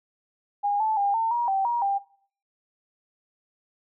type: tone with pitch steps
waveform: sine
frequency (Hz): 815 / 873 / 804 / 900 / 952 / 776 / 950 / 794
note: G#5 / A5 / G5 / A5 / A#5 / G5 / A#5 / G5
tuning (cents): -33 / -14 / +44 / +39 / +36 / -18 / +33 / +22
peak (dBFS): -21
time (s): 0.63-1.99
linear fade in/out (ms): 20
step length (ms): 170
effects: noise-tail reverb RT60 0.5 s tail -18 dB re dry